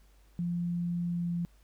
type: tone with pitch glide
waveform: sine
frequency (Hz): 173.3 to 172.2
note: F3 to F3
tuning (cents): -13 to -24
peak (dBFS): -29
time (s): 0.39-1.45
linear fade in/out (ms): 0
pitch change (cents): -11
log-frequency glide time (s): 1.07-1.34
effects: added 50 Hz sine -58 dBFS peak until 1.63 s + pink hiss -68 dBFS RMS until 1.63 s